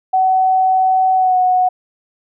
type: tone with pitch glide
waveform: sine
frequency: 753 to 735.4 Hz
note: F#5 to F#5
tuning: +30 to -11 cents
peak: -10 dBFS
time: 0.13-1.69 s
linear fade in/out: 10 ms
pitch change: -41 cents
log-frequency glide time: 1.15-1.37 s
effects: none